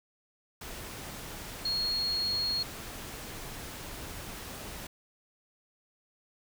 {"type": "tone in noise", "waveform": "sine", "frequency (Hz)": 4300, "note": "C8", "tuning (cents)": 47, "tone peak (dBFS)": -28, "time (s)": [1.65, 2.63], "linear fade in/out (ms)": 5, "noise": "pink", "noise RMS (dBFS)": -42, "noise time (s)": [0.61, 4.87], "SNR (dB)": 11, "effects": []}